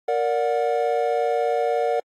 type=chord; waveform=triangle; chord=Bb augmented; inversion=none; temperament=just; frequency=466.2 / 582.7 / 728.4 Hz; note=Bb4 / D5 / F#5; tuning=0 / -14 / -27 cents; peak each=-21 / -23 / -22 dBFS; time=0.08-2 s; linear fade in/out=5 ms; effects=AAC 48 kbps